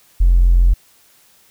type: tone with tanh clipping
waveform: triangle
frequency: 43.65 Hz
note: F1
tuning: in tune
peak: -7 dBFS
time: 0.2-0.74 s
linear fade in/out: 10 ms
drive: 1 dB
effects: white hiss -52 dBFS RMS until 1.5 s